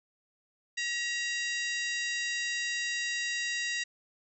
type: harmonic tone with a mistuned harmonic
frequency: 955 Hz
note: A#5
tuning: 42 cents sharp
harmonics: 2 / 3 / 4 / 5 / 6 / 7 / 8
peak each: -33 / -37 / -39 / -41 / -43 / -44 / -45 dBFS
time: 0.77-3.84 s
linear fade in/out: 10 ms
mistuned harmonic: 3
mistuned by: -59 cents
effects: none